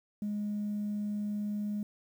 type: tone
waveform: sine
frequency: 207.7 Hz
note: G#3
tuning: in tune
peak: -30 dBFS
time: 0.22-1.83 s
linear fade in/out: 2 ms
effects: tanh soft clip ceiling -28 dBFS + 10-bit